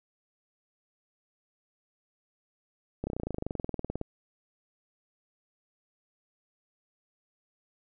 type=slowing click train; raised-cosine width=2 ms; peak=-19 dBFS; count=24; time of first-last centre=3.04-4.014 s; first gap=30 ms; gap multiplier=1.03; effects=none